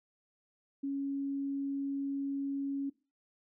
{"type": "tone", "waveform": "sine", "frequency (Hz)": 277.2, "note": "C#4", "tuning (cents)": 0, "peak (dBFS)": -32, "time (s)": [0.83, 2.9], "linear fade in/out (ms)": 10, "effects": ["noise-tail reverb RT60 0.3 s tail -19 dB re dry"]}